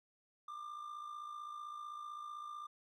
triangle tone with amplitude modulation, 1194 Hz, D6, 28 cents sharp, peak -40 dBFS, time 0.48-2.67 s, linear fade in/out 5 ms, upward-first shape sine, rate 55.7 Hz, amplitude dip 55%, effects none

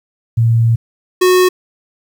sine / square tone pair in turn, 115.1 / 366.3 Hz, A#2 / F#4, -22 / -17 cents, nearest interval octave + minor sixth, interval 2005 cents, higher second, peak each -8 dBFS, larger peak neither, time 0.37-0.76 / 1.21-1.49 s, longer first, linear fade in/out 10 ms, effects 8-bit

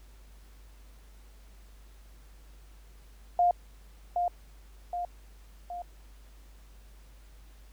sine tone with echo, 705 Hz, F5, 16 cents sharp, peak -20 dBFS, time 3.39-3.51 s, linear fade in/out 2 ms, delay 770 ms, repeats 3, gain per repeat -5 dB, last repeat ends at 5.82 s, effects added 50 Hz sine -50 dBFS peak until 7.72 s + pink hiss -62 dBFS RMS until 7.72 s

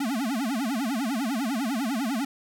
square tone with vibrato, 248.2 Hz, B3, 9 cents sharp, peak -26 dBFS, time 0-2.25 s, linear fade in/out 5 ms, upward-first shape sine, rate 10 Hz, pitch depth 270 cents each way, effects none

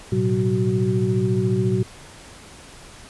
sine tone cluster, 111.1 / 125.3 / 188.4 / 374.1 Hz, A2 / B2 / F#3 / F#4, +17 / +25 / +32 / +19 cents, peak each -23 dBFS, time 0.12-1.83 s, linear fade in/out 5 ms, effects pink hiss -43 dBFS RMS until 3.09 s + resampled to 24000 Hz

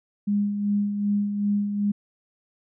sine tone with tremolo, 204.4 Hz, G#3, 27 cents flat, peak -19 dBFS, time 0.27-1.92 s, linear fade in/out 10 ms, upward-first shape sine, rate 2.6 Hz, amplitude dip 50%, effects none

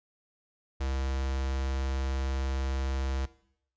square tone with notch filter, 66.7 Hz, C2, 34 cents sharp, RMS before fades -31 dBFS, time 0.8-3.26 s, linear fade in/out 10 ms, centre 170 Hz, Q 1.4, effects noise-tail reverb RT60 0.7 s tail -18 dB re dry + resampled to 16000 Hz

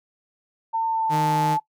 sine tone with pitch glide, 902 to 868.8 Hz, A5 to A5, +43 to -22 cents, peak -20 dBFS, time 0.73-1.6 s, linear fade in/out 20 ms, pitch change -65 cents, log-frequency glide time 0.86-1.41 s
sawtooth tone, 154.5 Hz, D#3, 12 cents flat, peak -19 dBFS, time 1.09-1.58 s, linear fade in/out 50 ms
effects noise-tail reverb RT60 0.1 s tail -18 dB re dry

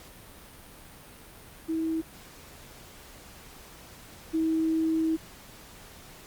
sine tone pair in turn, 322.7 / 321.3 Hz, E4 / E4, -37 / -44 cents, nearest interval unison, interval 7 cents, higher first, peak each -26 / -23 dBFS, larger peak second, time 1.68-2.02 / 4.33-5.17 s, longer second, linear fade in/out 20 ms, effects pink hiss -49 dBFS RMS until 6.26 s + Opus 48 kbps

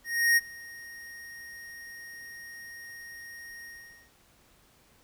square tone with ADSR envelope, 1864.7 Hz, A#6, in tune, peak -19 dBFS, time 0.04-4.11 s, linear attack 330 ms, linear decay 28 ms, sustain -24 dB, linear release 460 ms, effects pink hiss -62 dBFS RMS until 5.03 s

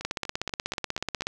two click trains, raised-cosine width 0.2 ms, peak -20 / -11 dBFS, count 6 / 21, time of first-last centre 0.01-1.221 / 0.05-1.27 s, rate 4.13 / 16.4 Hz, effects none

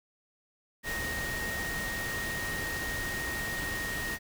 sine tone in noise, 1864.7 Hz, A#6, in tune, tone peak -34 dBFS, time 0.83-4.19 s, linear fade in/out 50 ms, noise pink, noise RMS -37 dBFS, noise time 0.83-4.19 s, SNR 0 dB, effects none

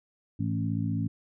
harmonic tone with a mistuned harmonic, 55 Hz, A1, in tune, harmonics 2 / 3 / 4 / 5, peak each -30 / -32 / -33 / -34 dBFS, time 0.39-1.08 s, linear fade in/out 10 ms, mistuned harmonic 2, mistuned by -42 cents, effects none

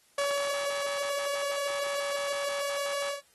sawtooth tone with ADSR envelope, 566 Hz, C#5, 36 cents sharp, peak -22 dBFS, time 0.18-3.22 s, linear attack 4 ms, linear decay 440 ms, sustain -4 dB, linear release 140 ms, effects white hiss -64 dBFS RMS until 3.34 s + AAC 32 kbps

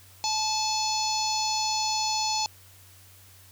harmonic tone, 866 Hz, A5, 28 cents flat, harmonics 1 / 3 / 4 / 5 / 6 / 7 / 8, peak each -28 / -37 / -39 / -30 / -34 / -35 / -35 dBFS, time 0.24-2.46 s, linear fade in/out 0 ms, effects added 94 Hz sine -54 dBFS peak until 3.51 s + white hiss -54 dBFS RMS until 3.51 s

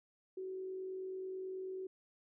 sine tone with frequency modulation, 376.1 Hz, F#4, 28 cents sharp, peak -40 dBFS, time 0.37-1.87 s, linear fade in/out 5 ms, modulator 49.2 Hz, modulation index 0.23, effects none

